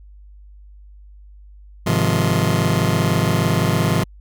sawtooth chord, F minor seventh, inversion first, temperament just, 104.77 / 130.96 / 157.15 / 174.61 Hz, Ab2 / C3 / Eb3 / F3, +16 / +2 / +18 / 0 cents, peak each -17 dBFS, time 1.86-4.04 s, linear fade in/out 10 ms, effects added 50 Hz sine -40 dBFS peak until 4.2 s

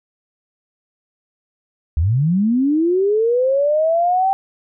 sine linear sweep, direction up, 69.3 to 784 Hz, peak -13 dBFS, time 1.97-4.33 s, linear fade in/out 0 ms, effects none

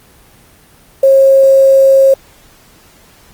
sine tone with quantisation, 540 Hz, C#5, 45 cents flat, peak -3 dBFS, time 1.03-2.14 s, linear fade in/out 5 ms, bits 5, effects pink hiss -44 dBFS RMS until 3.33 s + Opus 24 kbps

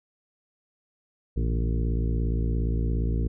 harmonic tone with a mistuned harmonic, 57.2 Hz, A#1, 32 cents flat, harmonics 1 / 2 / 3 / 4 / 5 / 6 / 7 / 8, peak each -24 / -30 / -34 / -36 / -38 / -40 / -41 / -42 dBFS, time 1.36-3.28 s, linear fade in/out 10 ms, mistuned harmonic 3, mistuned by -86 cents, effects none

